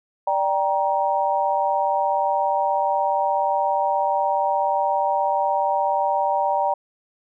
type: chord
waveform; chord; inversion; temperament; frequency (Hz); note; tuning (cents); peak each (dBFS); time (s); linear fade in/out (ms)
sine; G minor; second; just; 588 / 784 / 940.8; D5 / G5 / Bb5; +2 / 0 / +16; -24 / -22 / -22; 0.27-6.74; 5
effects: none